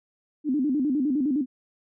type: tone with vibrato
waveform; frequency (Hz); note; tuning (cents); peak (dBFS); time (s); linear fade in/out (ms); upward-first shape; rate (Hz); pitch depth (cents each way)
sine; 277.2; C#4; 0; -21; 0.44-1.46; 50; square; 9.8; 140
effects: none